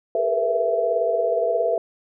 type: tone cluster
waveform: sine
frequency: 405.8 / 458.7 / 480.7 / 497.8 / 664 Hz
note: G#4 / A#4 / B4 / B4 / E5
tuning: -40 / -28 / -47 / +14 / +12 cents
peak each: -29 / -26 / -27 / -27 / -21 dBFS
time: 0.15-1.78 s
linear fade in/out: 2 ms
effects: none